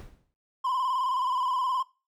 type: noise with exponential decay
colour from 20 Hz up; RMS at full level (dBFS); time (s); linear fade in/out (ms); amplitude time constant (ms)
brown; -40; 0-0.34; 0; 73
type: tone with vibrato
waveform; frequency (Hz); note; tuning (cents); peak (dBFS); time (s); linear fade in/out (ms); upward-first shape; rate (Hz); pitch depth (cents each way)
triangle; 1025; C6; -36; -23; 0.64-1.83; 10; square; 19; 57
effects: noise-tail reverb RT60 0.3 s tail -21 dB re dry